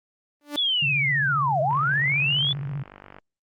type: tone with exponential growth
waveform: sawtooth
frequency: 292.3 Hz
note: D4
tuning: 8 cents flat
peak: -20 dBFS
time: 0.41-0.56 s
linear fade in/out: 1 ms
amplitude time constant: 31 ms
type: linear two-way sweep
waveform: sine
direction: down then up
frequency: 3500 to 601 to 3500 Hz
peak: -20 dBFS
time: 0.57-2.53 s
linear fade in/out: 10 ms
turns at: 1.61 s
type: tone with vibrato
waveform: sine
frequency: 140.5 Hz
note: C#3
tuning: 24 cents sharp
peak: -27 dBFS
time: 0.82-2.83 s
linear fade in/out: 5 ms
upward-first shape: square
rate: 15 Hz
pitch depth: 86 cents each way
type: click train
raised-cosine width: 0.5 ms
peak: -27 dBFS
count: 73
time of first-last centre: 1.71-3.185 s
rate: 48.8 Hz
effects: Opus 32 kbps